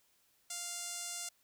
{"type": "tone with band-pass filter", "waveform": "sawtooth", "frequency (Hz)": 698.5, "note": "F5", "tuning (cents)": 0, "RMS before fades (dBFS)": -42, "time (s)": [0.5, 1.29], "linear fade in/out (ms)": 5, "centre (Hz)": 7700, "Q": 2, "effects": ["white hiss -72 dBFS RMS until 1.43 s"]}